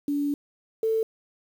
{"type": "tone pair in turn", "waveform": "sine", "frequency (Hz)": [287.7, 444.6], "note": ["D4", "A4"], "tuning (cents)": [-36, 18], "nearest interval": "minor sixth", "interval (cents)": 754, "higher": "second", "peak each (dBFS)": [-23, -21], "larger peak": "second", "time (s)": [[0.08, 0.34], [0.83, 1.03]], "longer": "first", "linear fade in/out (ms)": 2, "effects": ["8-bit"]}